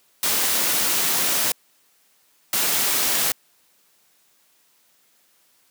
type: noise bursts at uneven times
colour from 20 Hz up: white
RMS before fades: -21 dBFS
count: 2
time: 0.23-1.52 / 2.53-3.32 s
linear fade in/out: 2 ms
effects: white hiss -61 dBFS RMS until 5.7 s + high-pass 150 Hz 12 dB/octave